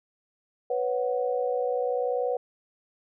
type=chord; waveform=sine; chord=B suspended second; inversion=none; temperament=equal; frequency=493.9 / 554.4 / 740 Hz; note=B4 / C#5 / F#5; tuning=0 / 0 / 0 cents; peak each=-26 / -31 / -32 dBFS; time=0.7-2.37 s; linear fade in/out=5 ms; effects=none